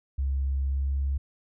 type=tone with pitch glide; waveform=sine; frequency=68 to 68.87 Hz; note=C#2 to C#2; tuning=-33 to -11 cents; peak=-23 dBFS; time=0.18-1.18 s; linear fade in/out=10 ms; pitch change=+22 cents; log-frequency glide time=0.63-0.98 s; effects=tanh soft clip ceiling -20 dBFS